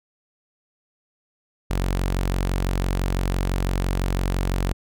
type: tone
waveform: sawtooth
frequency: 45.95 Hz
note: F#1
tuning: 11 cents flat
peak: -17 dBFS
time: 1.7-4.73 s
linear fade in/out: 10 ms
effects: none